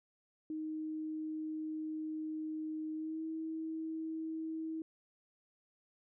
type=tone with pitch glide; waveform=sine; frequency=312.1 to 320.1 Hz; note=D#4 to D#4; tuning=+5 to +49 cents; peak=-37 dBFS; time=0.5-4.82 s; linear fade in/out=2 ms; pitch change=+44 cents; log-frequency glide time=2.94-3.23 s; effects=none